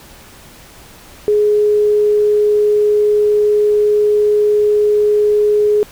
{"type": "tone", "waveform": "sine", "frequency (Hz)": 418.7, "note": "G#4", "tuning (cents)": 14, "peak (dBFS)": -9, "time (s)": [1.28, 5.83], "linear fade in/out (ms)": 0, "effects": ["pink hiss -40 dBFS RMS until 5.91 s"]}